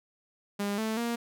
sawtooth tone with pitch steps, 202.5 / 220.1 / 235 Hz, G#3 / A3 / A#3, -43 / +1 / +14 cents, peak -25 dBFS, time 0.59-1.16 s, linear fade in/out 10 ms, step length 190 ms, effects none

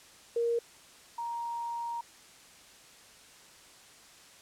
sine tone pair in turn, 468.6 / 937.2 Hz, A#4 / A#5, +9 / +9 cents, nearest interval octave, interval 1200 cents, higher second, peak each -26 / -33 dBFS, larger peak first, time 0.36-0.59 / 1.18-2.01 s, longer second, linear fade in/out 5 ms, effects white hiss -55 dBFS RMS until 4.41 s + low-pass 9000 Hz 12 dB/octave

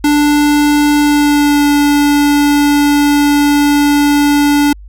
square tone with pitch glide, 293.7 to 289.8 Hz, D4 to D4, 0 to -23 cents, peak -8 dBFS, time 0.04-4.73 s, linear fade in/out 5 ms, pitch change -23 cents, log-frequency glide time 1-1.66 s, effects added 50 Hz sine -30 dBFS peak until 4.88 s

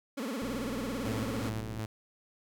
30% pulse tone with vibrato, 246.9 Hz, B3, in tune, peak -31 dBFS, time 0.17-1.5 s, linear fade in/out 10 ms, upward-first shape sine, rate 18 Hz, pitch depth 250 cents each way
click train, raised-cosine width 3 ms, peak -31 dBFS, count 86, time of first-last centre 0.42-1.791 s, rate 62 Hz
sawtooth tone with tremolo, 109.4 Hz, A2, 9 cents flat, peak -30 dBFS, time 1.05-1.86 s, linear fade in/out 5 ms, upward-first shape square, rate 2.7 Hz, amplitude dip 40%
effects none

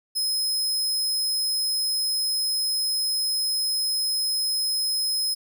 sawtooth tone, 5120 Hz, D#8, 49 cents sharp, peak -20 dBFS, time 0.15-5.35 s, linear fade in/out 20 ms, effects none

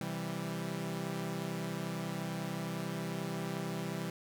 sawtooth chord, C major, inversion none, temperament equal, 130.81 / 164.81 / 196 Hz, C3 / E3 / G3, 0 / 0 / 0 cents, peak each -39 / -35 / -36 dBFS, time 0.01-4.1 s, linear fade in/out 2 ms, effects none

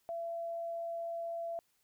sine tone, 674 Hz, E5, 38 cents sharp, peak -36 dBFS, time 0.09-1.59 s, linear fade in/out 0 ms, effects white hiss -75 dBFS RMS until 1.83 s

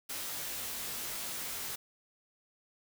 white noise with comb filter, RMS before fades -39 dBFS, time 0.09-1.76 s, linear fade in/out 10 ms, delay 18 ms, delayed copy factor -0.7, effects none

